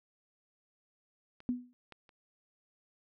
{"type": "clicks", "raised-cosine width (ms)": 0.3, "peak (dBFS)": [-37, -33, -43], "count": 3, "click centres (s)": [1.404, 1.923, 2.092]}
{"type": "tone with exponential decay", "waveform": "sine", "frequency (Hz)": 246.9, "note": "B3", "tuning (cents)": 0, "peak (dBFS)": -26, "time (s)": [1.49, 1.73], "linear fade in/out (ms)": 0, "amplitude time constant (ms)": 51}
{"effects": []}